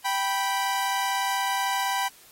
sawtooth tone pair together, 781 / 984 Hz, G5 / B5, -7 / -7 cents, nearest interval major third, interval 400 cents, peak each -23 dBFS, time 0.04-2.09 s, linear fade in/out 20 ms, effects white hiss -53 dBFS RMS until 2.31 s + AAC 48 kbps

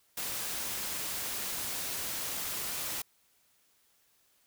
white noise, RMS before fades -36 dBFS, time 0.17-3.02 s, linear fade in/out 5 ms, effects white hiss -69 dBFS RMS until 4.46 s

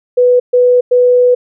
sine tone bursts at uneven times, 494.4 Hz, B4, 2 cents sharp, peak -5 dBFS, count 3, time 0.17-0.4 / 0.53-0.81 / 0.91-1.35 s, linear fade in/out 10 ms, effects none

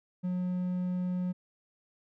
triangle tone, 180.9 Hz, F#3, 39 cents flat, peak -27 dBFS, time 0.23-1.33 s, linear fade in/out 20 ms, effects none

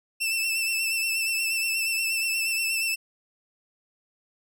sawtooth tone with vibrato, 2665 Hz, E7, 18 cents sharp, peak -21 dBFS, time 0.2-2.96 s, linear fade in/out 20 ms, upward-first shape sine, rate 8.4 Hz, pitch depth 34 cents each way, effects none

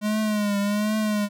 square tone with vibrato, 208.7 Hz, G#3, 9 cents sharp, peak -22 dBFS, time 0.01-1.29 s, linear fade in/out 50 ms, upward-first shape triangle, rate 1.3 Hz, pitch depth 71 cents each way, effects none

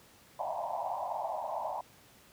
pink band-pass noise, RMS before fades -36 dBFS, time 0.39-1.81 s, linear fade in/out 5 ms, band 600 to 1000 Hz, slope 96 dB/octave, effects pink hiss -59 dBFS RMS until 2.32 s + high-pass 80 Hz 12 dB/octave

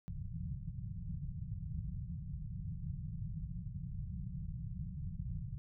white low-pass noise, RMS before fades -42 dBFS, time 0.08-5.58 s, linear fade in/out 0 ms, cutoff 180 Hz, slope 96 dB/octave, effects none

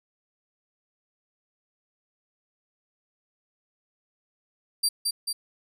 25% pulse tone with echo, 4704 Hz, D8, 2 cents sharp, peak -16 dBFS, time 4.83-4.89 s, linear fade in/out 10 ms, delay 220 ms, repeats 2, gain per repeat -3 dB, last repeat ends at 5.33 s, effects none

